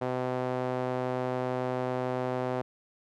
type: tone with band-pass filter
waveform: sawtooth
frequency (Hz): 127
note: B2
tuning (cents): +49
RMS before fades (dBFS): -31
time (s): 0.01-2.62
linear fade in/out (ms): 10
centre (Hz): 610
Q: 1.2
effects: none